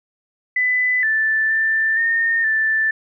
sine tone with pitch steps, 2000 / 1761 / 1776 / 1830 / 1764 Hz, B6 / A6 / A6 / A#6 / A6, +21 / +1 / +16 / -32 / +4 cents, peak -15 dBFS, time 0.56-2.91 s, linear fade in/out 5 ms, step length 470 ms, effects none

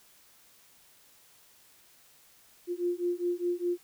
sine beating tone pair, 349.2 / 354.1 Hz, F4 / F4, 0 / +24 cents, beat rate 4.9 Hz, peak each -31 dBFS, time 2.67-3.78 s, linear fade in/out 50 ms, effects white hiss -60 dBFS RMS until 3.83 s

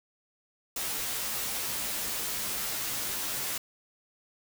white noise with comb filter, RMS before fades -33 dBFS, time 0.76-3.58 s, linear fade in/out 5 ms, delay 12 ms, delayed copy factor -0.65, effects none

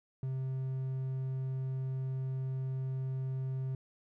triangle tone, 131.7 Hz, C3, 12 cents sharp, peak -31 dBFS, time 0.23-3.75 s, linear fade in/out 2 ms, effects none

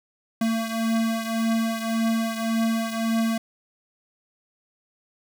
square beating tone pair, 225.5 / 227.3 Hz, A3 / A#3, +43 / -43 cents, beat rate 1.8 Hz, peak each -24 / -29 dBFS, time 0.41-3.38 s, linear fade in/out 5 ms, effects none

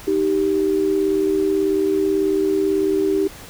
sine tone pair together, 311.7 / 389.9 Hz, D#4 / G4, +3 / -9 cents, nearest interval major third, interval 388 cents, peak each -21 / -17 dBFS, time 0.07-3.28 s, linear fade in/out 10 ms, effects pink hiss -39 dBFS RMS until 3.49 s

